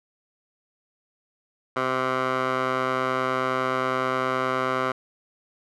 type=tone with band-pass filter; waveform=15% pulse; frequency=129.6 Hz; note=C3; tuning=16 cents flat; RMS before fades=-25 dBFS; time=1.76-4.92 s; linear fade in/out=5 ms; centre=1100 Hz; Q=1.6; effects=none